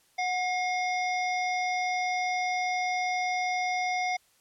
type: harmonic tone with a mistuned harmonic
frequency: 715 Hz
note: F5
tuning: 41 cents sharp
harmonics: 1 / 3 / 5 / 7 / 8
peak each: -28 / -31 / -44 / -43 / -43 dBFS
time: 0.18-4.17 s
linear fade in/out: 10 ms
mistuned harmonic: 1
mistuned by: +42 cents
effects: white hiss -65 dBFS RMS until 4.4 s + low-pass 12000 Hz 12 dB/octave